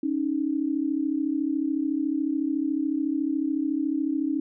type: tone pair together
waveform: sine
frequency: 277.2 / 311.1 Hz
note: C#4 / D#4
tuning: 0 / 0 cents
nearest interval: major second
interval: 200 cents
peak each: -26 dBFS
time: 0.03-4.4 s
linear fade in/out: 5 ms
effects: none